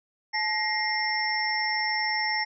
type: tone cluster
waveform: sine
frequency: 863 / 1891 / 2098 / 5410 Hz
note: A5 / A#6 / C7 / E8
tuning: -34 / +24 / +4 / +44 cents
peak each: -30 dBFS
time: 0.33-2.45 s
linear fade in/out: 20 ms
effects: none